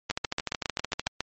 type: two click trains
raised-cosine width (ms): 0.2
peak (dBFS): -11 / -10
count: 14 / 9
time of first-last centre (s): 0.1-1.07 / 0.11-1.206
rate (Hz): 13.4 / 7.3
effects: MP3 32 kbps